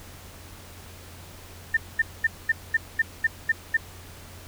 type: tone bursts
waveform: sine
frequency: 1800 Hz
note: A6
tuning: 39 cents sharp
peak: -17 dBFS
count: 9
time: 1.74-3.77 s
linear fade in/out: 5 ms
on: 30 ms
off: 220 ms
effects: added 88 Hz sine -46 dBFS peak until 4.47 s + pink hiss -46 dBFS RMS until 4.47 s